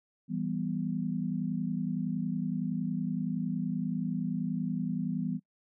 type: chord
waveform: sine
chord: E minor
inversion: none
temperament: equal with one note detuned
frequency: 165.29 / 196 / 246.9 Hz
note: E3 / G3 / B3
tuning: +5 / 0 / 0 cents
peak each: -34 dBFS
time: 0.28-5.4 s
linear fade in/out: 50 ms
effects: noise-tail reverb RT60 0.1 s tail -21 dB re dry